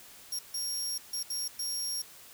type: tone bursts at uneven times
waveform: 25% pulse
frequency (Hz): 5580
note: F8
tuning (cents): -2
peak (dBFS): -27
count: 5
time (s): 0.32-0.39 / 0.54-0.98 / 1.13-1.23 / 1.3-1.48 / 1.59-2.02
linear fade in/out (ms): 5
effects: white hiss -52 dBFS RMS until 2.33 s